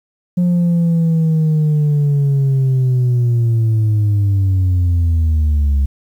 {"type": "linear sweep", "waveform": "sine", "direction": "down", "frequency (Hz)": [178.5, 68], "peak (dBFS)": -8, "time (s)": [0.37, 5.86], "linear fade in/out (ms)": 10, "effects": ["tanh soft clip ceiling -10 dBFS", "8-bit"]}